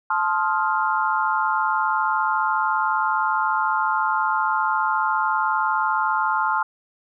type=chord; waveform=sine; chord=F dominant seventh; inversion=first; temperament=just; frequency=873.1 / 1047.7 / 1257.2 / 1396.9 Hz; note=A5 / C6 / Eb6 / F6; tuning=-14 / +2 / +18 / 0 cents; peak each=-23 / -24 / -27 / -24 dBFS; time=0.1-6.63 s; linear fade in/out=5 ms; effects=none